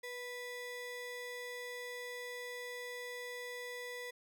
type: ring-modulated tone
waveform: square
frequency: 740 Hz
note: F#5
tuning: in tune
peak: -40 dBFS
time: 0.03-4.11 s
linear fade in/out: 10 ms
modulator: 1230 Hz
effects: none